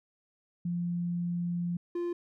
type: tone pair in turn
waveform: sine / triangle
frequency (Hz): 173.8 / 347.6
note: F3 / F4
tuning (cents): -8 / -8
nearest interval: octave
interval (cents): 1200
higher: second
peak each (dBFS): -29 / -28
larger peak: second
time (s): 0.65-1.77 / 1.95-2.13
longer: first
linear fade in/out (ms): 5
effects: none